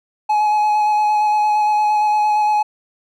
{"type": "tone with vibrato", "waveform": "triangle", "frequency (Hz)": 845, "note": "G#5", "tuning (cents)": 30, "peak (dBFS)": -11, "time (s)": [0.29, 2.63], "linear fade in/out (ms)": 10, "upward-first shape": "square", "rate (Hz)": 8.7, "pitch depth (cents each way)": 12, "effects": []}